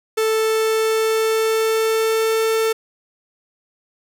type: tone with pitch glide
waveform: 45% pulse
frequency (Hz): 440.6 to 445.5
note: A4 to A4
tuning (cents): +2 to +22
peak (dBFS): -16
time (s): 0.17-2.73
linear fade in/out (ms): 10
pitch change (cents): +20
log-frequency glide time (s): 0.27-2.46
effects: none